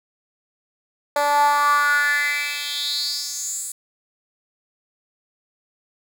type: tone with high-pass filter sweep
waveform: 10% pulse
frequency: 289.9 Hz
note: D4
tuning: 22 cents flat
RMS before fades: -21 dBFS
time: 1.16-3.72 s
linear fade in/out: 2 ms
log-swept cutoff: 660 to 8800 Hz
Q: 5.9
effects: none